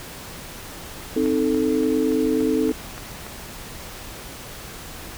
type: chord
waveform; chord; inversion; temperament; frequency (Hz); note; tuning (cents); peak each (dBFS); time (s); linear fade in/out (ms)
sine; A diminished; first; equal; 261.6 / 311.1 / 440; C4 / Eb4 / A4; 0 / 0 / 0; -22; 1.16-2.72; 5
type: click train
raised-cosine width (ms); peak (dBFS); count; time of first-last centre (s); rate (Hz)
0.5; -21; 8; 1.26-3.266; 3.49
effects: pink hiss -37 dBFS RMS until 5.17 s